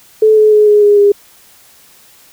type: tone with pitch steps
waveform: sine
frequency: 434.3 / 428.6 / 422.9 / 417.3 / 411.8 / 406.4 Hz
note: A4 / A4 / G#4 / G#4 / G#4 / G#4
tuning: -23 / -45 / +31 / +8 / -15 / -38 cents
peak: -4 dBFS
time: 0.22-1.12 s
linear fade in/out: 5 ms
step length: 150 ms
effects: white hiss -44 dBFS RMS until 2.32 s